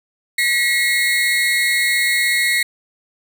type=tone pair together; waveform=35% pulse; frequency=1925 / 2161 Hz; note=B6 / C#7; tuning=-45 / -45 cents; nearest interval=major second; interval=200 cents; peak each=-16 dBFS; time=0.38-2.63 s; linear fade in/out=5 ms; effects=none